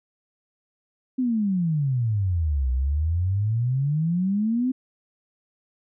sine exponential two-way sweep, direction down then up, 263.2 to 62 to 263.2 Hz, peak -20 dBFS, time 1.18-4.72 s, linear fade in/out 10 ms, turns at 2.71 s, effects none

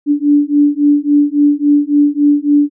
sine beating tone pair, 289.2 / 292.8 Hz, D4 / D4, -27 / -5 cents, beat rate 3.6 Hz, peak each -11 dBFS, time 0.06-2.7 s, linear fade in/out 50 ms, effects none

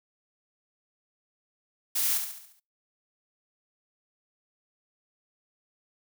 blue noise with echo, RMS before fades -27 dBFS, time 1.95-2.18 s, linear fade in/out 10 ms, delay 70 ms, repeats 6, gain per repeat -6 dB, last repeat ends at 2.6 s, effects noise-tail reverb RT60 0.3 s tail -25 dB re dry

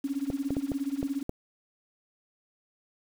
sine tone with tremolo, 277.2 Hz, C#4, in tune, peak -25 dBFS, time 0.04-1.23 s, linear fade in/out 5 ms, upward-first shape sine, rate 17 Hz, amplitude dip 90%
clicks, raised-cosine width 2 ms, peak -18 dBFS, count 6, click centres 0.302 / 0.506 / 0.568 / 0.718 / 1.029 / 1.294 s
effects 8-bit

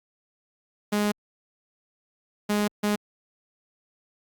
sawtooth tone bursts at uneven times, 207.7 Hz, G#3, in tune, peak -18 dBFS, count 3, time 0.92-1.12 / 2.49-2.68 / 2.83-2.96 s, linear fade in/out 10 ms, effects Opus 48 kbps

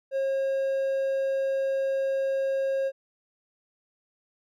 triangle tone, 540 Hz, C#5, 45 cents flat, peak -22 dBFS, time 0.11-2.92 s, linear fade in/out 50 ms, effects none

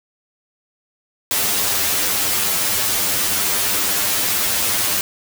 white noise with comb filter, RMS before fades -19 dBFS, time 1.31-5.01 s, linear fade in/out 0 ms, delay 10 ms, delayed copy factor +0.9, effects none

